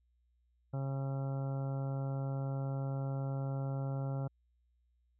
harmonic tone, 136.1 Hz, C#3, 31 cents flat, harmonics 1 / 2 / 3 / 4 / 5 / 6 / 7 / 8 / 9 / 10, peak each -34 / -46 / -51 / -46 / -51 / -52 / -59 / -62 / -62 / -56 dBFS, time 0.73-4.28 s, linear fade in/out 10 ms, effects added 60 Hz sine -70 dBFS peak until 5.19 s

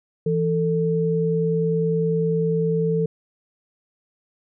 sine tone pair together, 165.2 / 444.9 Hz, E3 / A4, +4 / +19 cents, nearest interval octave + perfect fourth, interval 1715 cents, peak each -21 dBFS, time 0.26-3.06 s, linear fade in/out 5 ms, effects none

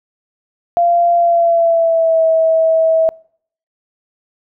sine tone with pitch glide, 690 to 647.5 Hz, F5 to E5, -21 to -31 cents, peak -9 dBFS, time 0.77-3.09 s, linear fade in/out 0 ms, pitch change -110 cents, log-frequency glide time 1.16-2.24 s, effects noise-tail reverb RT60 0.6 s tail -26 dB re dry

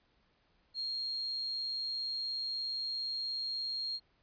sine tone, 4239 Hz, C8, 22 cents sharp, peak -34 dBFS, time 0.74-4 s, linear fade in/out 50 ms, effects pink hiss -72 dBFS RMS until 4.22 s + resampled to 11025 Hz

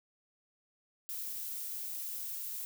violet noise, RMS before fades -40 dBFS, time 1.09-2.65 s, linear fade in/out 0 ms, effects none

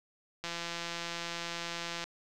click train, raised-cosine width 0.2 ms, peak -20 dBFS, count 273, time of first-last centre 0.44-2.04 s, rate 170 Hz, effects none

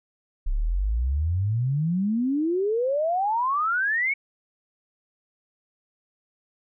sine exponential sweep, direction up, 32.08 to 2258 Hz, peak -21 dBFS, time 0.46-4.14 s, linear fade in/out 10 ms, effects none

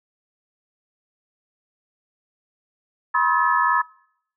sine tone cluster, 975 / 1058 / 1279 / 1722 Hz, B5 / C6 / D#6 / A6, -23 / +19 / +47 / -38 cents, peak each -22 dBFS, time 3.14-3.82 s, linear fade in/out 10 ms, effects noise-tail reverb RT60 0.7 s tail -24 dB re dry

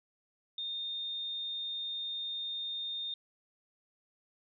sine tone, 3650 Hz, A#7, 37 cents flat, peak -35 dBFS, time 0.58-3.14 s, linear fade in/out 2 ms, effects none

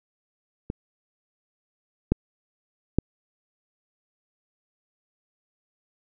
clicks, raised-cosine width 3 ms, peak -16 / -6 / -6 dBFS, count 3, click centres 0.701 / 2.12 / 2.986 s, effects none

